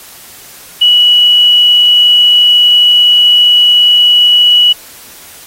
sine tone with quantisation, 2934 Hz, F#7, 15 cents flat, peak -3 dBFS, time 0.81-4.73 s, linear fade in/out 10 ms, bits 5, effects white hiss -34 dBFS RMS until 5.46 s + AAC 48 kbps

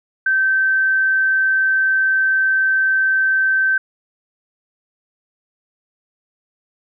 sine tone, 1549 Hz, G6, 21 cents flat, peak -13 dBFS, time 0.26-3.78 s, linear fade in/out 5 ms, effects none

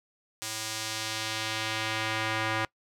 square tone with band-pass filter sweep, 110 Hz, A2, in tune, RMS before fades -32 dBFS, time 0.42-2.65 s, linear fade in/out 0 ms, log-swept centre 7300 to 1700 Hz, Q 0.89, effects noise-tail reverb RT60 0.1 s tail -23 dB re dry

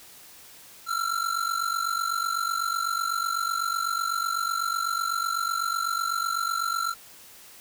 square ring-modulated tone, 1356 Hz, E6, 49 cents sharp, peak -23 dBFS, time 0.86-6.95 s, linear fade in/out 50 ms, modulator 24 Hz, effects white hiss -49 dBFS RMS until 7.6 s

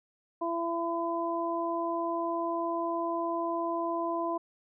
harmonic tone, 336.8 Hz, E4, 37 cents sharp, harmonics 1 / 2 / 3, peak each -33 / -33 / -33 dBFS, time 0.41-4.38 s, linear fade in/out 10 ms, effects none

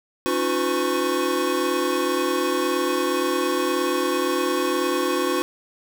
square tone cluster, 280.1 / 317.2 / 359.1 / 505 / 1106 Hz, C#4 / D#4 / F4 / B4 / C#6, +18 / +33 / +48 / +39 / -4 cents, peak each -29 / -30 / -25 / -28 / -29 dBFS, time 0.26-5.42 s, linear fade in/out 0 ms, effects none

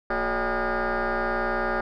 sine tone with frequency modulation, 428.5 Hz, A4, 46 cents flat, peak -21 dBFS, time 0.1-1.81 s, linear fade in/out 5 ms, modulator 199 Hz, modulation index 6.2, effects tanh soft clip ceiling -21 dBFS

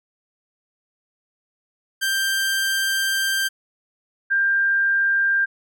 sawtooth / sine tone pair in turn, 1577 / 1591.6 Hz, G6 / G6, +10 / +26 cents, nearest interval unison, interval 16 cents, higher second, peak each -16 dBFS, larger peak neither, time 2.01-3.49 / 4.3-5.46 s, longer first, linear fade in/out 20 ms, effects none

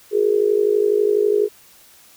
sine tone with amplitude modulation, 415.3 Hz, G#4, in tune, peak -10 dBFS, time 0.11-1.49 s, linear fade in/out 50 ms, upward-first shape sine, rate 52.1 Hz, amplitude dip 85%, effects white hiss -49 dBFS RMS until 2.16 s

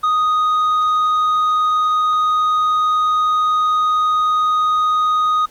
sine tone with tanh clipping, 1244.5 Hz, D#6, in tune, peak -14 dBFS, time 0.03-5.46 s, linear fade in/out 10 ms, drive 4 dB, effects pink hiss -48 dBFS RMS until 5.5 s + Opus 32 kbps

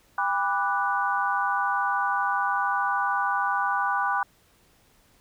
sine chord, G major seventh, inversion none, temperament equal with one note detuned, 800 / 987.8 / 1174.7 / 1480 Hz, G5 / B5 / D6 / F#6, +35 / 0 / 0 / 0 cents, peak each -28 dBFS, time 0.18-4.23 s, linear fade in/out 2 ms, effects pink hiss -61 dBFS RMS until 5.2 s

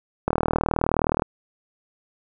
click train, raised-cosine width 1 ms, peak -6 dBFS, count 38, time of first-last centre 0.28-1.221 s, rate 39.3 Hz, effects none

